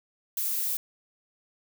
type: noise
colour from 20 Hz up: violet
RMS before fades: -29 dBFS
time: 0.37-0.77 s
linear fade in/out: 2 ms
effects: none